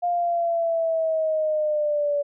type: linear sweep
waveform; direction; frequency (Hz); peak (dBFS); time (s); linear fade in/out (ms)
sine; down; 706 to 574; -20; 0.02-2.23; 20
effects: none

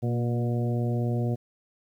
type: harmonic tone with a mistuned harmonic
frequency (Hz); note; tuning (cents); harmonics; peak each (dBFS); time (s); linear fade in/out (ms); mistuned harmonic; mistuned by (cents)
120; B2; -49; 1 / 2 / 3 / 4 / 5 / 6; -25 / -31 / -35 / -37 / -39 / -41; 0.02-1.36; 20; 2; -28
effects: 10-bit

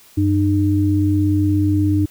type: tone pair together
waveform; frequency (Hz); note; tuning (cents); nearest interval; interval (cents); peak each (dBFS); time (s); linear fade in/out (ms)
sine; 95.6 / 303.5; G2 / D#4; -43 / -43; octave + minor sixth; 2000; -16; 0.17-2.06; 10
effects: white hiss -48 dBFS RMS until 2.1 s

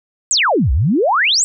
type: exponential two-way sweep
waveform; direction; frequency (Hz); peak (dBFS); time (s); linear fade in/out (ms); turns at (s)
sine; down then up; 8270 to 57.5 to 8270; -11; 0.31-1.44; 0; 0.72
effects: none

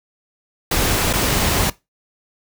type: noise with dropouts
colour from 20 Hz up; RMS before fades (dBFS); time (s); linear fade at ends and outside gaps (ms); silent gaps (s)
pink; -18; 0.71-1.7; 5; 1.13-1.134
effects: noise-tail reverb RT60 0.2 s tail -19 dB re dry

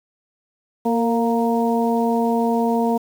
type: harmonic tone with a mistuned harmonic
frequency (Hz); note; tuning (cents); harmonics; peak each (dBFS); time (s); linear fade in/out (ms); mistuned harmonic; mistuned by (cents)
233.1; A#3; 0; 1 / 2 / 3 / 4; -19 / -22 / -24 / -25; 0.85-2.98; 10; 2; -26
effects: 7-bit

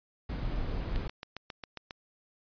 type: noise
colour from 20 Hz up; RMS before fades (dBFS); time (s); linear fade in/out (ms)
brown; -33; 0.29-1.08; 5
type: click train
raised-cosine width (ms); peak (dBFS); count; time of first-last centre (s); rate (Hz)
0.2; -22; 8; 0.96-1.909; 7.38
effects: resampled to 11025 Hz

